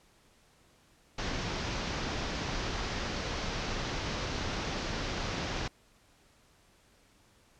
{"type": "low-pass noise", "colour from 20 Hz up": "pink", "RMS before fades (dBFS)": -35, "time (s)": [1.18, 5.68], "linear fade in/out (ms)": 5, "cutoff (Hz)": 6200, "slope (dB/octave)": 48, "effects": ["pink hiss -64 dBFS RMS until 7.59 s", "low-pass 10000 Hz 12 dB/octave"]}